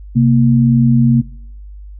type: tone pair together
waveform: sine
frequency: 130.9 / 232.7 Hz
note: C3 / A#3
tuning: +1 / -3 cents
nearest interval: minor seventh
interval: 996 cents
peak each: -10 dBFS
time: 0.15-1.22 s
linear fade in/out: 20 ms
effects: noise-tail reverb RT60 0.8 s tail -25 dB re dry + added 50 Hz sine -30 dBFS peak until 1.99 s